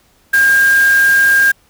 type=tone in noise; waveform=sine; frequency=1609 Hz; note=G6; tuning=45 cents sharp; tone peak=-7 dBFS; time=0.33-1.52 s; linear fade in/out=10 ms; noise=white; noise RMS=-24 dBFS; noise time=0.33-1.52 s; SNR=+14 dB; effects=pink hiss -53 dBFS RMS until 1.69 s